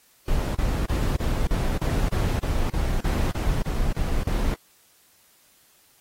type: noise bursts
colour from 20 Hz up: brown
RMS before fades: -23 dBFS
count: 14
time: 0.28-4.541 s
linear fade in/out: 2 ms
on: 270 ms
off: 37 ms
effects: white hiss -59 dBFS RMS until 6 s + AAC 48 kbps